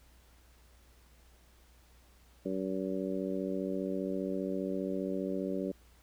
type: harmonic tone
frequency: 95 Hz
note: F#2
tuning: 46 cents sharp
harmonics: 2 / 3 / 4 / 5 / 6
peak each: -37 / -37 / -38 / -41 / -40 dBFS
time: 2.45-5.72 s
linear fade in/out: 10 ms
effects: added 60 Hz sine -60 dBFS peak until 6.02 s + pink hiss -65 dBFS RMS until 6.02 s